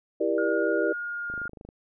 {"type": "chord", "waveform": "sine", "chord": "E half-diminished seventh", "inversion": "none", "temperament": "just", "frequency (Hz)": [329.6, 395.6, 474.7, 593.3], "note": ["E4", "G4", "Bb4", "D5"], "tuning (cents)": [0, 16, 31, 18], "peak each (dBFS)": -28, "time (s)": [0.2, 0.93], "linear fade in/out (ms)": 10}
{"type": "tone with pitch glide", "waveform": "sine", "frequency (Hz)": [1430, 1416], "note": ["F6", "F6"], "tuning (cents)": [41, 23], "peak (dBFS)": -30, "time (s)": [0.38, 1.48], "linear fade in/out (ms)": 2, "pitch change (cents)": -18, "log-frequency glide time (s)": [0.88, 1.31]}
{"type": "click train", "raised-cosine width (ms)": 2, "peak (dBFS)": -30, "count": 11, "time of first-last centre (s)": [1.3, 1.689], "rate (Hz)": 25.7}
{"effects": []}